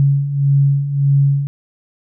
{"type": "beating tone pair", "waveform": "sine", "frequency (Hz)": [138.59, 140.29], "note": ["C#3", "C#3"], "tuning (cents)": [0, 21], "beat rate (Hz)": 1.7, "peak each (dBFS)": [-18, -12], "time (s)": [0, 1.47], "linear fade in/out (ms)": 0, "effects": []}